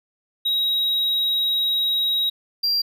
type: tone pair in turn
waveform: triangle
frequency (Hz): 3820 / 4745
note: A#7 / D8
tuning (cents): +42 / +17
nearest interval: major third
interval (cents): 375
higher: second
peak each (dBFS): -17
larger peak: neither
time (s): 0.45-2.3 / 2.63-2.82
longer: first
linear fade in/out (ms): 10
effects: none